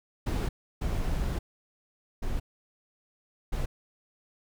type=noise bursts at uneven times; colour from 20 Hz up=brown; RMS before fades=-29 dBFS; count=4; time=0.26-0.49 / 0.81-1.39 / 2.22-2.4 / 3.52-3.66 s; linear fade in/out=10 ms; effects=none